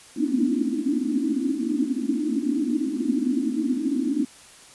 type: band-pass noise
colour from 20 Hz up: white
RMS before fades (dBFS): -24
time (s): 0.16-4.25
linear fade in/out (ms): 5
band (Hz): 230 to 320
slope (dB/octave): 96
effects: white hiss -48 dBFS RMS until 4.74 s + resampled to 24000 Hz